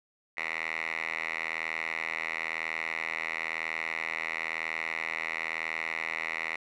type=tone with band-pass filter; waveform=5% pulse; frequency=81 Hz; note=E2; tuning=30 cents flat; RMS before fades=-34 dBFS; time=0.37-6.56 s; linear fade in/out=5 ms; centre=2000 Hz; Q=6.5; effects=none